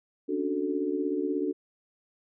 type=chord; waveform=sine; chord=D major seventh; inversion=third; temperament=equal; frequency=277.2 / 293.7 / 370 / 440 Hz; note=C#4 / D4 / F#4 / A4; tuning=0 / 0 / 0 / 0 cents; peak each=-36 / -30 / -31 / -33 dBFS; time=0.28-1.53 s; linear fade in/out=20 ms; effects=none